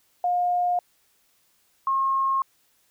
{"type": "tone pair in turn", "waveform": "sine", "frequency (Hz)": [712, 1077.3], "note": ["F5", "C#6"], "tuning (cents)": [33, -50], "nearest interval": "perfect fifth", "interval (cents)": 717, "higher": "second", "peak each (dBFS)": -20, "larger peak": "neither", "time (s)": [[0.24, 0.79], [1.87, 2.42]], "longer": "neither", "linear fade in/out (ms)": 2, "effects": ["white hiss -65 dBFS RMS until 2.9 s"]}